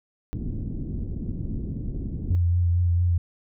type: low-pass noise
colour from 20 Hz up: pink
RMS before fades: -30 dBFS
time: 0.33-2.35 s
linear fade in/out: 0 ms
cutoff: 290 Hz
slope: 24 dB/octave
type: tone with vibrato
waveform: sine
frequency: 87.3 Hz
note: F2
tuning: in tune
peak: -18 dBFS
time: 2.3-3.18 s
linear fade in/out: 5 ms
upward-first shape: sine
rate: 4.4 Hz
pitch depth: 26 cents each way
effects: none